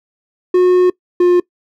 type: tone pair in turn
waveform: triangle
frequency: 362.8 / 355.1 Hz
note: F#4 / F4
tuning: -34 / +29 cents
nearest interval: unison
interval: 37 cents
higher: first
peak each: -5 dBFS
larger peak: neither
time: 0.54-0.9 / 1.2-1.4 s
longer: first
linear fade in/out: 5 ms
effects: noise-tail reverb RT60 0.1 s tail -22 dB re dry